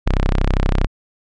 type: tone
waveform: sawtooth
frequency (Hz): 32.47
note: C1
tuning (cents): -12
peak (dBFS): -10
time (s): 0.06-0.87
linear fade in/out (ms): 10
effects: low-pass 4000 Hz 12 dB/octave